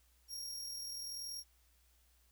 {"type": "tone with amplitude modulation", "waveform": "sawtooth", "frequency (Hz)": 5588, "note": "F8", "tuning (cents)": 0, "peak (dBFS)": -38, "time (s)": [0.28, 1.44], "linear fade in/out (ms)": 50, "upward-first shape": "sine", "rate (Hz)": 40.7, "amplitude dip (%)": 35, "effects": ["added 60 Hz sine -69 dBFS peak until 2.31 s", "white hiss -73 dBFS RMS until 2.31 s"]}